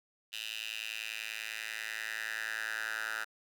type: tone with high-pass filter sweep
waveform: 10% pulse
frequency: 110.2 Hz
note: A2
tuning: 3 cents sharp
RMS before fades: -39 dBFS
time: 0.32-3.25 s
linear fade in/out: 20 ms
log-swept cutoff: 3000 to 1400 Hz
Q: 3.9
effects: none